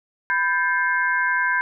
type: tone cluster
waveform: sine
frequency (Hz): 995 / 1573 / 1743 / 2137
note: B5 / G6 / A6 / C7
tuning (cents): +13 / +6 / -17 / +36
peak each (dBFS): -24 / -20 / -29 / -29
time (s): 0.3-1.61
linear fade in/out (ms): 0
effects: none